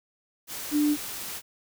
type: tone in noise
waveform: sine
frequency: 296.3 Hz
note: D4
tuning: 15 cents sharp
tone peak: -20 dBFS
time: 0.71-0.97 s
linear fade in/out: 50 ms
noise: white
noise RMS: -36 dBFS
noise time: 0.47-1.42 s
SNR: +13 dB
effects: none